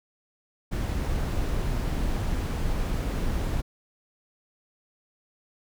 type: noise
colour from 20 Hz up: brown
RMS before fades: -27 dBFS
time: 0.71-3.62 s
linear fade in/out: 20 ms
effects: none